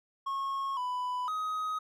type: tone with pitch steps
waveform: triangle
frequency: 1091 / 995 / 1259 Hz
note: C#6 / B5 / D#6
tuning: -28 / +13 / +20 cents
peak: -29 dBFS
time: 0.26-1.79 s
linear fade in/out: 10 ms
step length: 510 ms
effects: none